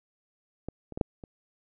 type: clicks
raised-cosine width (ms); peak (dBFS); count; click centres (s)
2; -21 / -28 / -20 / -10 / -29; 5; 0.686 / 0.923 / 0.975 / 1.012 / 1.238
effects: none